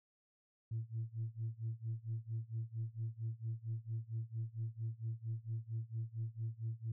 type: tone with tremolo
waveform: sine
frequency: 113.2 Hz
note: A2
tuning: 50 cents sharp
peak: -34 dBFS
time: 0.71-6.92 s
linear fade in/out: 5 ms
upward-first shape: sine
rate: 4.4 Hz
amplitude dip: 95%
effects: tanh soft clip ceiling -33 dBFS